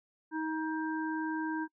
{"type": "harmonic tone", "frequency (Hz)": 315.9, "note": "D#4", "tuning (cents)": 26, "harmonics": [1, 3, 5], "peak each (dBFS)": [-33, -38, -40], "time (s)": [0.31, 1.68], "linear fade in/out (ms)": 50, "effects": ["noise-tail reverb RT60 0.1 s tail -26 dB re dry"]}